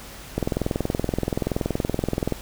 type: click train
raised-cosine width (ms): 2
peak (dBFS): -9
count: 42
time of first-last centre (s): 0.38-2.323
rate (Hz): 21.1
effects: added 50 Hz sine -44 dBFS peak until 2.41 s + pink hiss -41 dBFS RMS until 2.41 s